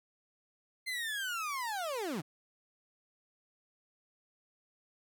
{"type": "linear sweep", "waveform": "30% pulse", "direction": "down", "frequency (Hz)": [2093, 130], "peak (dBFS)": -32, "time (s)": [0.86, 2.22], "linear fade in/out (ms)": 20, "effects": []}